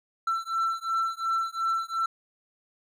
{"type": "beating tone pair", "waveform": "triangle", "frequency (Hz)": [1339, 1341.8], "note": ["E6", "E6"], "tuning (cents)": [27, 30], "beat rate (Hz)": 2.8, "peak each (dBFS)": -27, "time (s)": [0.27, 2.06], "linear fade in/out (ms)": 5, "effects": []}